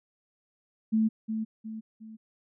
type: tone with echo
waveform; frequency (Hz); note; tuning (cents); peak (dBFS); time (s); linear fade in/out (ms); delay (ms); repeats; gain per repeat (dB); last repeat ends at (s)
sine; 220; A3; 0; -21; 0.92-1.09; 20; 360; 3; -7; 2.17
effects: none